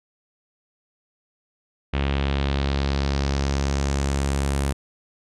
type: tone with low-pass filter sweep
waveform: sawtooth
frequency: 69.3 Hz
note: C#2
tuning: in tune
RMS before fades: -23 dBFS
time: 1.93-4.73 s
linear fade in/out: 10 ms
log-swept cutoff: 2900 to 10000 Hz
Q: 2.2
effects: none